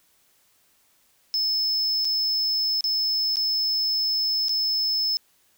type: tone with dropouts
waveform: triangle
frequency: 5230 Hz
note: E8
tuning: 15 cents flat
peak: -20 dBFS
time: 1.34-5.17 s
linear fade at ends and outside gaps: 0 ms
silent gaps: 2.047-2.052 / 2.808-2.841 / 3.358-3.369 / 4.484-4.493 s
effects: white hiss -63 dBFS RMS until 5.57 s